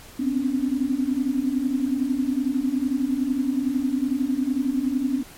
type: tone cluster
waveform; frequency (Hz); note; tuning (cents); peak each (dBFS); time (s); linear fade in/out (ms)
sine; 252.3 / 263.2 / 285.6; B3 / C4 / D4; +37 / +10 / -48; -25; 0.19-5.23; 10
effects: pink hiss -45 dBFS RMS until 5.37 s + MP3 64 kbps